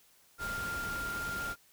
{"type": "tone in noise", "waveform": "sine", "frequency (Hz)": 1396.9, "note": "F6", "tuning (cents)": 0, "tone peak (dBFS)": -35, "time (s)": [0.38, 1.56], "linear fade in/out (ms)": 50, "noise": "pink", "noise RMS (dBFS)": -42, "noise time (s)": [0.38, 1.56], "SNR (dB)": 4, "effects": ["white hiss -64 dBFS RMS until 1.72 s"]}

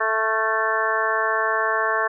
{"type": "harmonic tone with a mistuned harmonic", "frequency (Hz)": 220, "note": "A3", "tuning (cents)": 0, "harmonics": [2, 3, 4, 5, 6, 7, 8], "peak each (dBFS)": [-28, -27, -30, -24, -30, -27, -25], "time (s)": [0, 2.08], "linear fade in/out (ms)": 10, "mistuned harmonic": 6, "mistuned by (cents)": 44, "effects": []}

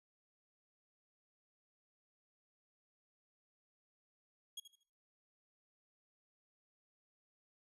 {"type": "tone with echo", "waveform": "sawtooth", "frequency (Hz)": 3300, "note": "G#7", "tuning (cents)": -12, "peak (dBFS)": -40, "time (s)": [4.57, 4.6], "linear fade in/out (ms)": 5, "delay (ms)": 78, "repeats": 3, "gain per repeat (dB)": -11, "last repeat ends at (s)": 4.834, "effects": ["noise-tail reverb RT60 0.6 s tail -23 dB re dry", "resampled to 32000 Hz"]}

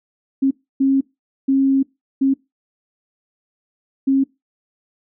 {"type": "tone bursts at uneven times", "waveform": "sine", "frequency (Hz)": 270.4, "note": "C#4", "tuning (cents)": -43, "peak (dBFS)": -12, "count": 5, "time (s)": [[0.42, 0.51], [0.8, 1.01], [1.48, 1.83], [2.21, 2.34], [4.07, 4.24]], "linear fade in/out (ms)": 10, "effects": ["noise-tail reverb RT60 0.2 s tail -21 dB re dry"]}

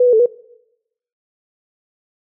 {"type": "tone with pitch steps", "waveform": "sine", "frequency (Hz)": [495.7, 490.6, 440, 485.4], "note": ["B4", "B4", "A4", "B4"], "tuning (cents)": [6, -12, 0, -30], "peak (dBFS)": -8, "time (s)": [0, 0.26], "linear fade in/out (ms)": 5, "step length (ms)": 65, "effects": ["noise-tail reverb RT60 0.9 s tail -22 dB re dry"]}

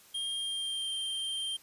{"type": "tone with pitch glide", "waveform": "square", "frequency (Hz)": [3216, 3161], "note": ["G7", "G7"], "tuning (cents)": [44, 14], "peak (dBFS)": -33, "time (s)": [0.14, 1.57], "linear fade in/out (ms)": 10, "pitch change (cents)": -30, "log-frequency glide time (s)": [0.35, 0.91], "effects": ["white hiss -58 dBFS RMS until 1.62 s", "resampled to 32000 Hz"]}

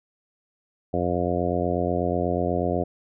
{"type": "harmonic tone", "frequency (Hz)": 88.2, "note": "F2", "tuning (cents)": 18, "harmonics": [1, 2, 3, 4, 5, 6, 7, 8], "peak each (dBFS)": [-30, -30, -30, -30, -30, -30, -30, -30], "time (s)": [0.93, 2.84], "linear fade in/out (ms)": 10, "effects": []}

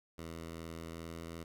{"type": "tone with pitch glide", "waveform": "10% pulse", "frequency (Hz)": [82.4, 83.07], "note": ["E2", "E2"], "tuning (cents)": [0, 14], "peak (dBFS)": -35, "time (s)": [0.18, 1.44], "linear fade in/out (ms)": 5, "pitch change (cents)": 14, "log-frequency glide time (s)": [0.85, 1.2], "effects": []}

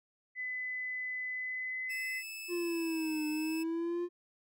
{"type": "tone with pitch glide", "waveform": "sine", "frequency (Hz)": [2010, 2031], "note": ["B6", "B6"], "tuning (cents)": [30, 48], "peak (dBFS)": -35, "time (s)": [0.35, 2.23], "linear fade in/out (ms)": 50, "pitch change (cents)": 18, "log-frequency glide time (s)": [1.3, 1.98]}
{"type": "tone", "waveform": "sawtooth", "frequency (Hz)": 2616, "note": "E7", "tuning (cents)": -14, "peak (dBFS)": -38, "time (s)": [1.89, 3.64], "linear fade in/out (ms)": 20}
{"type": "linear two-way sweep", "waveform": "triangle", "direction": "down then up", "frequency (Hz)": [353.4, 302.9, 353.4], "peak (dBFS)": -30, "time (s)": [2.48, 4.09], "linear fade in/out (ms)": 50, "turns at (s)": 3.27}
{"effects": []}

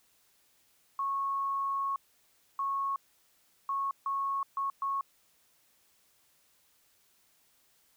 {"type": "tone bursts at uneven times", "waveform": "sine", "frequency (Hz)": 1100, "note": "C#6", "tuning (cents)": -14, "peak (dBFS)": -29, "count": 6, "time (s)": [[0.99, 1.96], [2.59, 2.96], [3.69, 3.91], [4.06, 4.43], [4.57, 4.7], [4.82, 5.01]], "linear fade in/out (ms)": 2, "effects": ["white hiss -68 dBFS RMS until 7.96 s"]}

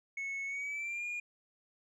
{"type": "tone with pitch glide", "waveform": "sine", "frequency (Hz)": [2200, 2427], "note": ["C#7", "D#7"], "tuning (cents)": [-14, -44], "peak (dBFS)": -33, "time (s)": [0.17, 1.2], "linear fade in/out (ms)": 5, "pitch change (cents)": 170, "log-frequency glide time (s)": [0.46, 1.06], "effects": ["tanh soft clip ceiling -35 dBFS"]}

